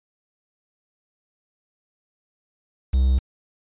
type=tone with quantisation; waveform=triangle; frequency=65 Hz; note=C2; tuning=11 cents flat; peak=-13 dBFS; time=2.93-3.19 s; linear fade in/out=10 ms; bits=7; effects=resampled to 8000 Hz